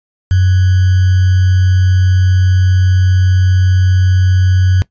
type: tone with sample-and-hold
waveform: sine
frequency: 92.5 Hz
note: F#2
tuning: in tune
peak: -7 dBFS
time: 0.31-4.82 s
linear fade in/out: 0 ms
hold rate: 1575 Hz
effects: noise-tail reverb RT60 0.1 s tail -18 dB re dry + resampled to 16000 Hz